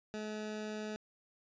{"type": "tone", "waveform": "20% pulse", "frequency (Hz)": 213.7, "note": "G#3", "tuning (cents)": 50, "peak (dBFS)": -34, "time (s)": [0.14, 0.96], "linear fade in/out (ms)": 0, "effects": ["resampled to 16000 Hz"]}